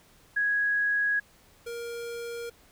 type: tone pair in turn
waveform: sine / square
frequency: 1661.2 / 469.9 Hz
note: G#6 / A#4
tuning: 0 / +14 cents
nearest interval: octave + minor seventh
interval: 2186 cents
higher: first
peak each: -23 / -35 dBFS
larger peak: first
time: 0.36-1.2 / 1.66-2.5 s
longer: neither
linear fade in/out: 10 ms
effects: pink hiss -59 dBFS RMS until 2.71 s